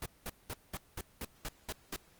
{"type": "noise bursts", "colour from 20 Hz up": "pink", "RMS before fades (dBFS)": -39, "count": 9, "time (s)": [0.02, 1.962], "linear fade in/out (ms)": 2, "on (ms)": 38, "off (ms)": 200, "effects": ["pink hiss -64 dBFS RMS until 2.19 s", "Opus 24 kbps"]}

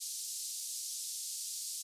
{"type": "band-pass noise", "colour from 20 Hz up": "white", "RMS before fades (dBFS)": -41, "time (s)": [0, 1.83], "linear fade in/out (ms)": 20, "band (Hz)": [4500, 10000], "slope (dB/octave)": 24, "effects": ["resampled to 32000 Hz"]}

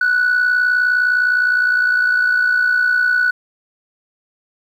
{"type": "tone with amplitude modulation", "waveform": "sine", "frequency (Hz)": 1480, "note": "F#6", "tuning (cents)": 0, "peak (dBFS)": -8, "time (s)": [0.01, 3.31], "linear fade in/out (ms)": 5, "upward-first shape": "sine", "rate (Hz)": 59.7, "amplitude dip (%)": 60, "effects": ["tanh soft clip ceiling -9 dBFS", "8-bit"]}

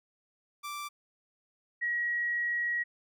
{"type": "tone pair in turn", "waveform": ["sawtooth", "sine"], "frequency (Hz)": [1172, 1906.8], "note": ["D6", "A#6"], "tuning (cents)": [-4, 39], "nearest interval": "minor sixth", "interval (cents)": 843, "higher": "second", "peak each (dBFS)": [-33, -28], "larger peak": "second", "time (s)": [[0.63, 0.89], [1.81, 2.84]], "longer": "second", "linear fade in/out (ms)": 20, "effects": []}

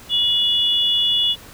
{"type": "tone pair together", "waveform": "sine", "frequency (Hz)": [2907, 3437], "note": ["F#7", "A7"], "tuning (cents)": [-31, -41], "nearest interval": "minor third", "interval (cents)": 290, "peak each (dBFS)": [-19, -17], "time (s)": [0.09, 1.36], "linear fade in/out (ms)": 50, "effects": ["pink hiss -42 dBFS RMS until 1.53 s"]}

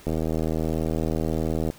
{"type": "click train", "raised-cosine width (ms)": 2, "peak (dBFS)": -13, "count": 131, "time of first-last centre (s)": [0.07, 1.701], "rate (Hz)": 79.7, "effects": ["pink hiss -49 dBFS RMS until 1.78 s"]}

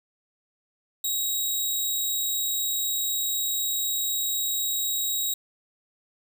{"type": "tone", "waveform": "10% pulse", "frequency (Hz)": 3816, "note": "A#7", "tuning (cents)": 40, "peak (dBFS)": -17, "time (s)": [1.04, 5.34], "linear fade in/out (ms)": 5, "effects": []}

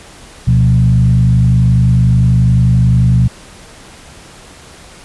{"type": "tone with frequency modulation", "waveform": "sine", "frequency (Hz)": 122.7, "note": "B2", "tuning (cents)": -11, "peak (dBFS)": -6, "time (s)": [0.47, 3.28], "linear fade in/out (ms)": 10, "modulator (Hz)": 51.3, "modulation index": 0.88, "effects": ["pink hiss -37 dBFS RMS until 5.04 s", "resampled to 24000 Hz"]}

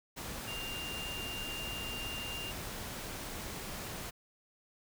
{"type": "tone in noise", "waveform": "sine", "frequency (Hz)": 2796, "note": "F7", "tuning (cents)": 1, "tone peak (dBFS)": -40, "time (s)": [0.47, 2.52], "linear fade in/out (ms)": 20, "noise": "pink", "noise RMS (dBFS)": -42, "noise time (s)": [0.16, 4.11], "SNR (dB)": -1, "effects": []}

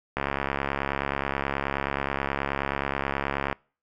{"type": "click train", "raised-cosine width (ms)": 0.5, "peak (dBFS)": -11, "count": 234, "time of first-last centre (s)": [0.17, 3.527], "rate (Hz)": 69.4, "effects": ["noise-tail reverb RT60 0.4 s tail -26 dB re dry"]}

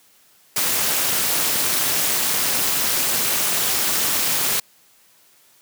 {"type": "noise with amplitude modulation", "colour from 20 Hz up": "white", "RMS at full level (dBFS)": -17, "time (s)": [0.56, 4.6], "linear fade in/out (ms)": 5, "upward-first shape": "sine", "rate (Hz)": 293, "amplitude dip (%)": 75, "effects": ["white hiss -55 dBFS RMS until 5.61 s", "high-pass 100 Hz 12 dB/octave"]}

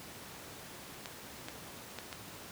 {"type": "clicks", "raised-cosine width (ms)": 0.2, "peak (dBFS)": -23, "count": 4, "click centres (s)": [1.058, 1.485, 1.987, 2.128], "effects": ["pink hiss -48 dBFS RMS until 2.51 s", "high-pass 100 Hz 12 dB/octave"]}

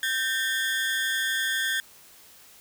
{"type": "ring-modulated tone", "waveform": "30% pulse", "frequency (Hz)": 1688, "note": "G#6", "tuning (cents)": 28, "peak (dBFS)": -19, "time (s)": [0.03, 1.8], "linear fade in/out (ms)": 0, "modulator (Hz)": 124, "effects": ["white hiss -52 dBFS RMS until 2.6 s"]}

